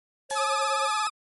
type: tone with tremolo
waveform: triangle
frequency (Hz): 544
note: C#5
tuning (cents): -33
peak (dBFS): -25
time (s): 0.29-0.91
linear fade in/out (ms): 50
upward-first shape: sine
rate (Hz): 9.6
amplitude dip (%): 70
type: noise with exponential decay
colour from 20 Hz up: blue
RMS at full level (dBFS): -33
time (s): 0.3-0.99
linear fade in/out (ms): 1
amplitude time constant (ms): 150
type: tone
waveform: 35% pulse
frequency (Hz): 856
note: A5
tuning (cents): -48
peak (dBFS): -27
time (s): 0.31-1.07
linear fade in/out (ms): 0
type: tone with vibrato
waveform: 40% pulse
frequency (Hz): 1244.5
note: D#6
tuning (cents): 0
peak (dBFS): -25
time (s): 0.35-1.1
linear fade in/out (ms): 20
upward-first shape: sine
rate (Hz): 17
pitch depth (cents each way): 72
effects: MP3 48 kbps